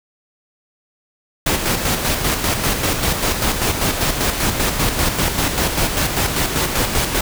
pink noise with tremolo, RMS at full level -17 dBFS, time 1.46-7.21 s, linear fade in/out 5 ms, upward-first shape square, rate 5.1 Hz, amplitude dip 45%, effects none

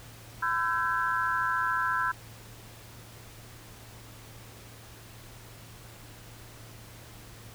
sine tone cluster, 1011 / 1343 / 1547 / 1661 Hz, B5 / E6 / G6 / G#6, +40 / +32 / -23 / 0 cents, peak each -30 / -30 / -31 / -35 dBFS, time 0.42-2.12 s, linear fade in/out 10 ms, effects added 113 Hz sine -50 dBFS peak until 7.54 s + pink hiss -50 dBFS RMS until 7.54 s

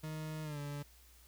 40% pulse tone with pitch glide, 155.8 to 144.53 Hz, D#3 to D3, +3 to -27 cents, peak -39 dBFS, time 0.03-0.83 s, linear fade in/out 10 ms, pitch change -130 cents, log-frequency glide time 0.43-0.59 s, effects added 60 Hz sine -61 dBFS peak until 1.27 s + white hiss -64 dBFS RMS until 1.27 s

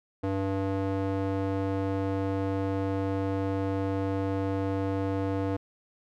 square tone with band-pass filter, 97.1 Hz, G2, 16 cents flat, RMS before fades -29 dBFS, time 0.23-5.57 s, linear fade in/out 10 ms, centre 430 Hz, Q 0.93, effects none

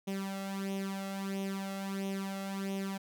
sawtooth tone with flanger, 194.9 Hz, G3, 10 cents flat, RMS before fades -37 dBFS, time 0.07-2.98 s, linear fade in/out 10 ms, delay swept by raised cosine 0.32 to 1.52 ms, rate 1.5 Hz, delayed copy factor +0.7, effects none

